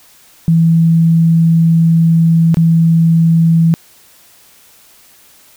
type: tone with dropouts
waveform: sine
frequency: 164.81 Hz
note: E3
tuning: in tune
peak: -6 dBFS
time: 0.48-3.74 s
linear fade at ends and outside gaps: 0 ms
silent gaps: 2.544-2.57 s
effects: white hiss -45 dBFS RMS until 5.56 s